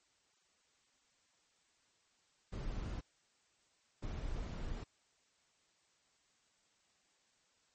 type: noise bursts at uneven times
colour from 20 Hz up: brown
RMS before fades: -41 dBFS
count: 2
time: 2.52-3.01 / 4.02-4.84 s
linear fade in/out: 10 ms
effects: white hiss -74 dBFS RMS until 7.74 s + MP3 32 kbps